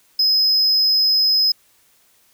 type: tone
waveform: triangle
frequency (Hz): 5080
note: D#8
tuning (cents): +35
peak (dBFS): -12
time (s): 0.19-1.52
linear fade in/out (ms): 5
effects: white hiss -57 dBFS RMS until 2.33 s